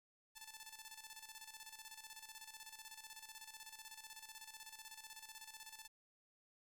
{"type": "tone with tremolo", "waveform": "5% pulse", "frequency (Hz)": 878, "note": "A5", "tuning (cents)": -4, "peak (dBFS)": -39, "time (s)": [0.35, 5.88], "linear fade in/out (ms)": 20, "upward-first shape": "square", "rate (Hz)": 16, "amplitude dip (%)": 65, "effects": ["11-bit"]}